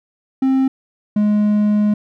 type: tone pair in turn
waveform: triangle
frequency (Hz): 264.9 / 209.2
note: C4 / G#3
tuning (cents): +22 / +13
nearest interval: major third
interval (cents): 409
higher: first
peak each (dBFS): -10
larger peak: neither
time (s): 0.42-0.68 / 1.16-1.94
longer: second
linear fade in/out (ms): 5
effects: none